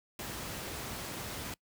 pink noise, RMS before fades -40 dBFS, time 0.19-1.54 s, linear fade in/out 2 ms, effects noise-tail reverb RT60 0.1 s tail -24 dB re dry + high-pass 60 Hz 12 dB/octave

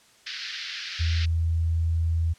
white band-pass noise, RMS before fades -35 dBFS, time 0.26-1.26 s, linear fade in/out 10 ms, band 1500 to 5200 Hz, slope 48 dB/octave
sine tone, 82.41 Hz, E2, in tune, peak -21 dBFS, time 0.99-2.34 s, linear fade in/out 20 ms
effects white hiss -57 dBFS RMS until 2.38 s + low-pass 8000 Hz 12 dB/octave

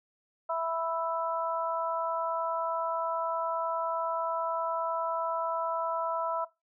harmonic tone, 329.6 Hz, E4, in tune, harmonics 2 / 3 / 4, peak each -31 / -33 / -34 dBFS, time 0.49-6.45 s, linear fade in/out 10 ms, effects noise-tail reverb RT60 0.2 s tail -18 dB re dry

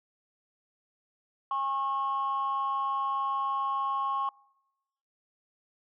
sine tone pair together, 816 / 1089.2 Hz, G#5 / C#6, -31 / -31 cents, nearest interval perfect fourth, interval 500 cents, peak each -33 / -27 dBFS, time 1.51-4.29 s, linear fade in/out 2 ms, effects noise-tail reverb RT60 0.9 s tail -26 dB re dry + tanh soft clip ceiling -23 dBFS

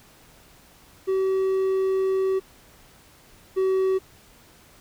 triangle tone pair in turn, 381.7 / 379.5 Hz, G4 / F#4, -46 / +44 cents, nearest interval unison, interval 10 cents, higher first, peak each -18 / -17 dBFS, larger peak second, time 1.07-2.4 / 3.56-3.99 s, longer first, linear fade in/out 20 ms, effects pink hiss -53 dBFS RMS until 4.8 s

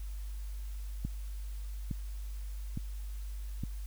click train, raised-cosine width 5 ms, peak -22 dBFS, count 4, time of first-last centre 1.05-3.636 s, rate 1.16 Hz, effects added 50 Hz sine -37 dBFS peak until 3.86 s + white hiss -58 dBFS RMS until 3.86 s

